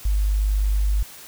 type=tone; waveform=sine; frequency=50.6 Hz; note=G#1; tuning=44 cents flat; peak=-17 dBFS; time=0.05-1.03 s; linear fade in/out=5 ms; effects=white hiss -42 dBFS RMS until 1.27 s